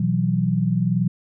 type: chord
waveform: sine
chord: B suspended fourth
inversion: none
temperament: just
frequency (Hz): 123.47 / 164.63 / 185.21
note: B2 / E3 / F#3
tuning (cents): 0 / -2 / +2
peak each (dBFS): -23 / -22 / -21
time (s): 0-1.08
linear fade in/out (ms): 5
effects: none